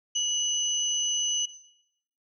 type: tone pair together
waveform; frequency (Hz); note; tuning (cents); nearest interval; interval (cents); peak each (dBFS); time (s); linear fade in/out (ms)
sine; 2923 / 6112; F#7 / G8; -22 / -45; octave + minor second; 1277; -27; 0.15-1.46; 10
effects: noise-tail reverb RT60 0.8 s tail -17 dB re dry